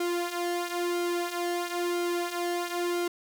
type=tone with flanger; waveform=sawtooth; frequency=349.2 Hz; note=F4; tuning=in tune; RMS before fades=-30 dBFS; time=0-3.08 s; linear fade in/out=5 ms; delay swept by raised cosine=1.1 to 3.7 ms; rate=1 Hz; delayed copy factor=-0.65; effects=none